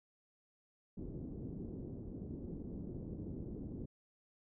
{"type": "low-pass noise", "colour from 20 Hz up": "white", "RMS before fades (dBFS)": -45, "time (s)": [0.97, 3.86], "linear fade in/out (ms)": 10, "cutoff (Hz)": 330, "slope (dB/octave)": 24, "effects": []}